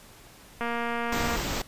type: click train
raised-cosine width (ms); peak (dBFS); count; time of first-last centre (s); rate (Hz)
0.5; -16; 177; 0.61-1.359; 235
type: band-stop noise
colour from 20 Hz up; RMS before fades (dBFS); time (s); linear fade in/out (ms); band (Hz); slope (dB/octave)
pink; -30; 1.12-1.62; 5; 8200 to 13000; 96
effects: pink hiss -51 dBFS RMS until 1.67 s + resampled to 32000 Hz